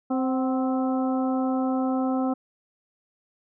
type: harmonic tone with a mistuned harmonic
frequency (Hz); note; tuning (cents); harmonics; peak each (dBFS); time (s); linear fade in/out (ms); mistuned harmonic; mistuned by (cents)
261.6; C4; 0; 1 / 2 / 3 / 4 / 5; -23 / -31 / -31 / -39 / -37; 0.1-2.34; 10; 3; -46
effects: none